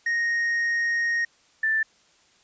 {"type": "tone pair in turn", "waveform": ["triangle", "sine"], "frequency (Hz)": [1864.7, 1768.2], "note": ["A#6", "A6"], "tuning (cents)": [0, 8], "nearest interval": "minor second", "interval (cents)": 92, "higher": "first", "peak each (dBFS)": -20, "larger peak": "neither", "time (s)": [[0.06, 1.25], [1.63, 1.83]], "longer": "first", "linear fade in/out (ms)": 5, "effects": ["white hiss -60 dBFS RMS until 2.43 s", "resampled to 16000 Hz"]}